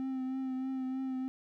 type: tone with vibrato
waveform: triangle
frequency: 261.6 Hz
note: C4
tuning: in tune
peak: -31 dBFS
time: 0-1.28 s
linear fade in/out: 0 ms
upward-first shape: triangle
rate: 3.2 Hz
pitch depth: 27 cents each way
effects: none